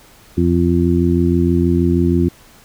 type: harmonic tone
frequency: 86.3 Hz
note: F2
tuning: 20 cents flat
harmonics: 1 / 2 / 3 / 4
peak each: -17 / -17 / -17 / -17 dBFS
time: 0.37-2.29 s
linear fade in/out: 10 ms
effects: pink hiss -46 dBFS RMS until 2.64 s